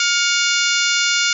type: harmonic tone with a mistuned harmonic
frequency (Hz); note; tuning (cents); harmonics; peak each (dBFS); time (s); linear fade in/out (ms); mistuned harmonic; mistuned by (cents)
706; F5; +19; 2 / 3 / 4 / 5 / 6 / 7 / 8 / 9 / 10; -20 / -22 / -23 / -24 / -25 / -25 / -26 / -27 / -27; 0-1.33; 2; 3; +89
effects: none